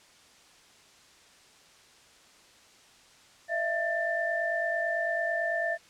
sine tone cluster, 622 / 671 / 1779 Hz, D#5 / E5 / A6, -1 / +31 / +19 cents, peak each -35 / -30 / -30 dBFS, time 3.48-5.78 s, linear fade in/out 50 ms, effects white hiss -57 dBFS RMS until 5.89 s + low-pass 7000 Hz 12 dB/octave

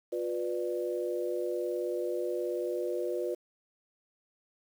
sine chord, B diminished, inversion second, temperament just, 355.6 / 493.9 / 592.7 Hz, F4 / B4 / D5, +31 / 0 / +16 cents, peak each -33 / -34 / -37 dBFS, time 0.12-3.35 s, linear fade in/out 10 ms, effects 9-bit

